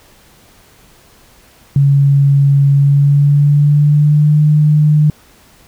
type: tone with pitch glide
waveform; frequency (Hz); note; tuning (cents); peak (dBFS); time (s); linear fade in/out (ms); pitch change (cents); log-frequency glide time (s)
sine; 140 to 150.92; C#3 to D3; +18 to +48; -6; 1.76-5.1; 2; +130; 2.72-4.41
effects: pink hiss -46 dBFS RMS until 5.67 s